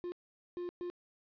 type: tone bursts at uneven times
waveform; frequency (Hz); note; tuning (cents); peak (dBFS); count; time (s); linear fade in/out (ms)
triangle; 353; F4; +19; -35; 3; 0.04-0.12 / 0.57-0.69 / 0.81-0.9; 0
effects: resampled to 11025 Hz + 11-bit